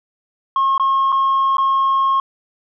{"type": "tone with dropouts", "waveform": "sine", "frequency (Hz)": 1080, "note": "C#6", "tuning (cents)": -45, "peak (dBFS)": -11, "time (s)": [0.56, 2.2], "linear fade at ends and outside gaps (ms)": 2, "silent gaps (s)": [[0.779, 0.797], [1.121, 1.125], [1.57, 1.582]], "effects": ["tanh soft clip ceiling -11 dBFS"]}